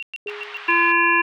sine tone bursts, 2744 Hz, F7, 31 cents flat, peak -27 dBFS, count 6, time 0-0.706 s, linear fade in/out 0 ms, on 26 ms, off 110 ms
sine tone with exponential decay, 415.3 Hz, G#4, in tune, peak -28 dBFS, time 0.26-0.95 s, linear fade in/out 2 ms, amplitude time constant 150 ms
white band-pass noise, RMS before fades -37 dBFS, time 0.28-0.92 s, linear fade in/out 2 ms, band 860 to 2800 Hz, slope 24 dB/octave
harmonic tone, 341.6 Hz, F4, 38 cents flat, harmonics 1 / 3 / 5 / 7 / 8, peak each -25 / -19 / -19 / -21 / -22 dBFS, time 0.68-1.22 s, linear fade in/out 10 ms
effects none

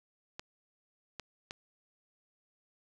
clicks, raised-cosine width 0.2 ms, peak -23 dBFS, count 3, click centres 0.395 / 1.197 / 1.509 s, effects none

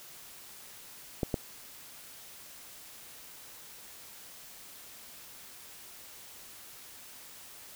clicks, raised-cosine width 2 ms, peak -15 dBFS, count 2, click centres 1.232 / 1.342 s, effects white hiss -50 dBFS RMS until 7.75 s

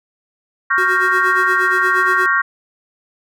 sine chord, G half-diminished seventh, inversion second, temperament equal, 1108.7 / 1396.9 / 1568 / 1864.7 Hz, Db6 / F6 / G6 / Bb6, 0 / 0 / 0 / 0 cents, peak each -18 dBFS, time 0.7-2.42 s, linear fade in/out 10 ms
square tone with tremolo, 370 Hz, F#4, in tune, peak -21 dBFS, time 0.78-2.26 s, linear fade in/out 0 ms, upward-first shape sine, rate 8.5 Hz, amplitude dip 80%
effects none

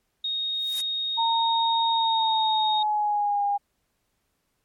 sine tone, 3729 Hz, A#7, in tune, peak -25 dBFS, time 0.24-2.83 s, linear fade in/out 5 ms
blue noise with exponential growth, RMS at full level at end -29 dBFS, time 0.52-0.81 s, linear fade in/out 5 ms, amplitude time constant 61 ms
sine tone with pitch glide, 915 to 810.5 Hz, A#5 to G#5, -32 to -42 cents, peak -21 dBFS, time 1.17-3.58 s, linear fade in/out 20 ms, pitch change -210 cents, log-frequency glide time 1.91-3.44 s
effects pink hiss -74 dBFS RMS until 4.64 s + MP3 64 kbps

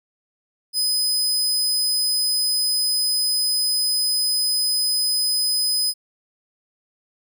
sawtooth tone, 5020 Hz, D#8, 15 cents sharp, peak -16 dBFS, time 0.73-5.94 s, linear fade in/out 50 ms, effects none

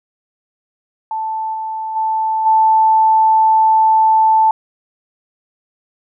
sine tone with level steps, 880 Hz, A5, in tune, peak -18 / -20 / -14 / -8 dBFS, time 1.11-4.51 s, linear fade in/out 2 ms, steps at 1.53 / 1.95 / 2.45 s, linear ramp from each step 20 ms, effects none

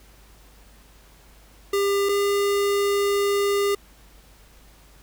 square tone pair in turn, 400 / 403 Hz, G4 / G4, +35 / +48 cents, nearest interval unison, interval 13 cents, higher second, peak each -20 dBFS, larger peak neither, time 1.73-2.09 / 2.09-3.75 s, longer second, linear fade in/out 5 ms, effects added 50 Hz sine -51 dBFS peak until 5.02 s + pink hiss -54 dBFS RMS until 5.02 s

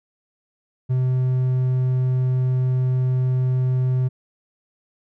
triangle tone, 128.1 Hz, C3, 36 cents flat, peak -15 dBFS, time 0.89-4.09 s, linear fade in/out 20 ms, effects none

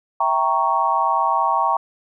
sine chord, E diminished seventh, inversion none, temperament equal, 659.3 / 784 / 932.3 / 1108.7 Hz, E5 / G5 / Bb5 / Db6, 0 / 0 / 0 / 0 cents, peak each -26 / -22 / -20 / -20 dBFS, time 0.2-1.77 s, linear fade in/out 5 ms, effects none

